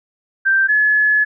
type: tone pair in turn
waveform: sine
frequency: 1569 / 1707.6 Hz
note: G6 / G#6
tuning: +1 / +48 cents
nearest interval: minor second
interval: 147 cents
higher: second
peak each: -11 dBFS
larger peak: neither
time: 0.45-0.68 / 0.68-1.25 s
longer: second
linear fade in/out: 20 ms
effects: none